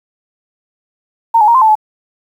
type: tone with pitch steps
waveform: sine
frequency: 915 / 845 / 935 / 1041 / 878 / 859 Hz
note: A#5 / G#5 / A#5 / C6 / A5 / A5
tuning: -32 / +30 / +5 / -9 / -4 / -42 cents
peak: -5 dBFS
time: 1.34-1.754 s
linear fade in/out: 10 ms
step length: 69 ms
effects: 7-bit